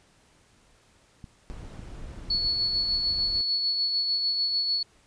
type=clicks; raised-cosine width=5 ms; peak=-29 dBFS; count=4; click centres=1.242 / 1.793 / 2.349 / 2.449 s
type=noise; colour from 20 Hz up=brown; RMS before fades=-40 dBFS; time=1.5-3.41 s; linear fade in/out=0 ms
type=tone with tremolo; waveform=sine; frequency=4405 Hz; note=C#8; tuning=12 cents flat; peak=-22 dBFS; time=2.3-4.83 s; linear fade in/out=5 ms; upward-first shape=sine; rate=6.7 Hz; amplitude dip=35%
effects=pink hiss -61 dBFS RMS until 5.06 s + resampled to 22050 Hz